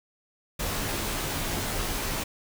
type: noise with comb filter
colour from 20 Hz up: pink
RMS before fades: -30 dBFS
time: 0.59-2.24 s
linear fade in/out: 10 ms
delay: 16 ms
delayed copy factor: -0.6
effects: none